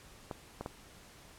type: clicks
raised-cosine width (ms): 1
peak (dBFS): -24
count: 3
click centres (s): 0.312 / 0.61 / 0.661
effects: pink hiss -56 dBFS RMS until 1.38 s + low-pass 12000 Hz 12 dB/octave